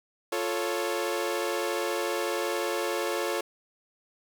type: chord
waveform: sawtooth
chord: F augmented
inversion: none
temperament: equal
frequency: 349.2 / 440 / 554.4 Hz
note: F4 / A4 / C#5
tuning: 0 / 0 / 0 cents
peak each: -28 dBFS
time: 0.32-3.41 s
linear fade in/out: 5 ms
effects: none